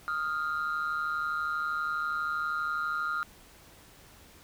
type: tone pair together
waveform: sine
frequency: 1244.5 / 1396.9 Hz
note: D#6 / F6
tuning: 0 / 0 cents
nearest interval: major second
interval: 200 cents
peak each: -31 / -29 dBFS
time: 0.08-3.23 s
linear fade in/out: 0 ms
effects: tanh soft clip ceiling -25 dBFS + pink hiss -55 dBFS RMS until 4.43 s